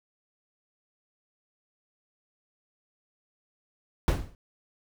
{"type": "noise with exponential decay", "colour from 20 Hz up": "brown", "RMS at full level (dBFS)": -17, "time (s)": [4.08, 4.35], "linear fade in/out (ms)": 0, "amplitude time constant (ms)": 58, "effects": []}